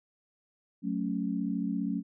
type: chord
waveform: sine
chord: F# minor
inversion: none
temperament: equal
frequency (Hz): 185 / 220 / 277.2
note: F#3 / A3 / C#4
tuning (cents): 0 / 0 / 0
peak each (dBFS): -33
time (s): 0.82-2.03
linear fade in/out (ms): 50
effects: none